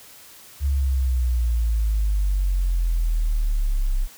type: exponential sweep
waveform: sine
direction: down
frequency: 71.3 to 32.21 Hz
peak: -17 dBFS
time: 0.6-4.08 s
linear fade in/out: 50 ms
effects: tanh soft clip ceiling -13 dBFS + white hiss -46 dBFS RMS until 4.17 s